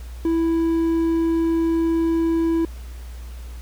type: tone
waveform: triangle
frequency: 329.6 Hz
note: E4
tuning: in tune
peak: -15 dBFS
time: 0.25-2.65 s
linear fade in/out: 2 ms
effects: added 60 Hz sine -32 dBFS peak until 3.61 s + pink hiss -48 dBFS RMS until 3.61 s